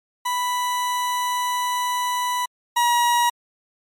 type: tone pair in turn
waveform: 40% pulse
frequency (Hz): 987.8 / 956.9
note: B5 / A#5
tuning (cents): 0 / +45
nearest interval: minor second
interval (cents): 55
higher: first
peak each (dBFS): -20 / -15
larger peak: second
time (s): 0.25-2.46 / 2.76-3.3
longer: first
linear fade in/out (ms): 10
effects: MP3 64 kbps